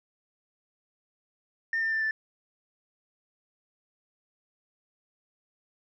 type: tone with pitch steps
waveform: sine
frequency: 1814 / 1796.3 / 1778.7 / 1761.3 Hz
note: A#6 / A6 / A6 / A6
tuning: -48 / +35 / +18 / +1 cents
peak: -24 dBFS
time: 1.73-2.11 s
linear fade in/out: 2 ms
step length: 95 ms
effects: tanh soft clip ceiling -22 dBFS